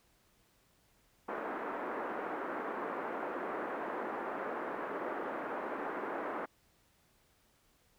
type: band-pass noise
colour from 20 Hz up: pink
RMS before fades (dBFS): -39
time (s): 1.28-6.46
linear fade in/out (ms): 10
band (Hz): 290 to 1600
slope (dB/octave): 24
effects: pink hiss -70 dBFS RMS until 7.98 s